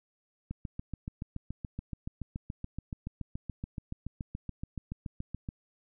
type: click train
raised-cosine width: 5 ms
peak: -24 dBFS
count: 36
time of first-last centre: 0.51-5.489 s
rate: 7.03 Hz
effects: none